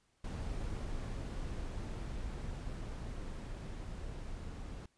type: noise with level ramp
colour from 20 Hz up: brown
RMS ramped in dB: -39 to -44 dBFS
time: 0.24-4.86 s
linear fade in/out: 5 ms
effects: pink hiss -75 dBFS RMS until 4.97 s + resampled to 22050 Hz